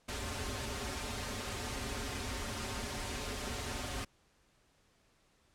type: noise with comb filter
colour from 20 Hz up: pink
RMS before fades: -39 dBFS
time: 0.08-4.05 s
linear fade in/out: 10 ms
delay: 6.1 ms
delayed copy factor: -1
effects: pink hiss -70 dBFS RMS until 5.54 s + low-pass 9000 Hz 12 dB/octave